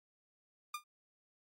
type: tone with exponential decay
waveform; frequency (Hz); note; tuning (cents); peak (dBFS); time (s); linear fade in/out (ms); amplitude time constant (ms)
sawtooth; 1204; D6; +43; -31; 0.74-0.84; 5; 21
effects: MP3 64 kbps